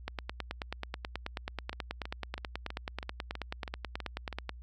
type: two click trains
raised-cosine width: 0.3 ms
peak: -23 / -19 dBFS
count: 9 / 42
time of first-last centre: 1.73-4.327 / 0.08-4.493 s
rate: 3.08 / 9.29 Hz
effects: added 60 Hz sine -45 dBFS peak until 4.62 s